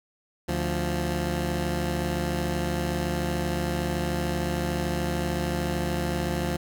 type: tone pair together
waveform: 15% pulse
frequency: 73.41 / 174.61 Hz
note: D2 / F3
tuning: 0 / 0 cents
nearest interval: octave + minor third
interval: 1500 cents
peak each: -22 dBFS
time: 0.48-6.57 s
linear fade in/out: 10 ms
effects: none